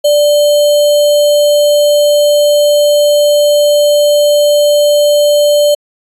sine tone with sample-and-hold, 587.3 Hz, D5, in tune, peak -5 dBFS, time 0.04-5.75 s, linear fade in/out 10 ms, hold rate 3675 Hz, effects resampled to 32000 Hz

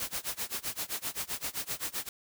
white noise with tremolo, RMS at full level -33 dBFS, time 0-2.09 s, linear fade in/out 2 ms, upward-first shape sine, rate 7.7 Hz, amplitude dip 95%, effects none

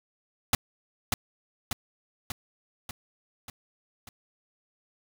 pink noise with echo, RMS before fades -22 dBFS, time 0.53-0.55 s, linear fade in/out 2 ms, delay 590 ms, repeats 6, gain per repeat -4 dB, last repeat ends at 4.09 s, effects none

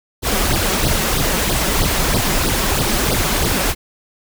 pink noise with flanger, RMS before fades -17 dBFS, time 0.22-3.75 s, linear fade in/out 50 ms, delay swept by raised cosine 0.2 to 5.4 ms, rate 3.1 Hz, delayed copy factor +0.95, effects none

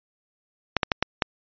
clicks, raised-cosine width 0.3 ms, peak -4 dBFS, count 5, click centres 0.767 / 0.832 / 0.918 / 1.026 / 1.222 s, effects resampled to 11025 Hz

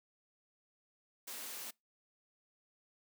white high-pass noise, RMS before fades -45 dBFS, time 1.27-1.71 s, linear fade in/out 10 ms, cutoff 200 Hz, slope 48 dB/octave, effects noise-tail reverb RT60 0.2 s tail -25 dB re dry

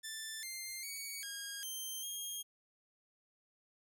10% pulse tone with pitch steps, 1765 / 2099 / 2248 / 1629 / 3133 / 3241 Hz, A6 / C7 / C#7 / G#6 / G7 / G#7, +5 / +5 / +24 / -34 / -2 / -43 cents, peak -33 dBFS, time 0.03-2.43 s, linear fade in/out 20 ms, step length 400 ms, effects none

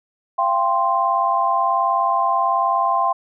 sine chord, F suspended second, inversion none, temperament equal with one note detuned, 685.3 / 784 / 1046.5 Hz, F5 / G5 / C6, -33 / 0 / 0 cents, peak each -22 / -21 / -18 dBFS, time 0.38-3.13 s, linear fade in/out 10 ms, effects none

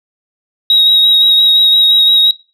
sine tone with vibrato, 3802 Hz, A#7, 33 cents sharp, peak -4 dBFS, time 0.7-2.31 s, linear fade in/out 2 ms, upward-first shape sine, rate 5.8 Hz, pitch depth 18 cents each way, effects noise-tail reverb RT60 0.3 s tail -20 dB re dry + tanh soft clip ceiling -2 dBFS

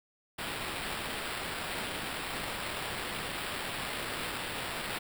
blue noise with sample-and-hold, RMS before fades -37 dBFS, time 0.38-4.99 s, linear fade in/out 10 ms, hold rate 6300 Hz, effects none

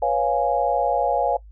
sine chord, C# dominant seventh, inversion third, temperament equal, 493.9 / 554.4 / 698.5 / 830.6 Hz, B4 / C#5 / E#5 / G#5, 0 / 0 / 0 / 0 cents, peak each -26 / -23 / -23 / -23 dBFS, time 0.02-1.37 s, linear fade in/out 5 ms, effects noise-tail reverb RT60 0.1 s tail -20 dB re dry + added 52 Hz sine -41 dBFS peak until 1.51 s

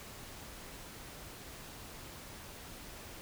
silence, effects pink hiss -49 dBFS RMS until 3.21 s

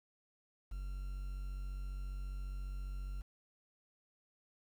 triangle tone with quantisation, 47.35 Hz, F#1, 41 cents sharp, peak -37 dBFS, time 0.71-3.22 s, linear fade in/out 10 ms, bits 10, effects none

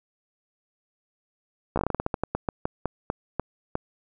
slowing click train, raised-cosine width 1 ms, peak -11 dBFS, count 19, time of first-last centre 1.76-3.754 s, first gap 14 ms, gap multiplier 1.21, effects none

